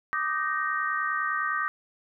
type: chord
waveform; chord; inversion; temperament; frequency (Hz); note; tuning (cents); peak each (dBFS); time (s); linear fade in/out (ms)
sine; Eb major seventh; third; equal with one note detuned; 1174.7 / 1244.5 / 1547.3 / 1864.7; D6 / Eb6 / G6 / Bb6; 0 / 0 / -23 / 0; -31; 0.13-1.68; 0
effects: none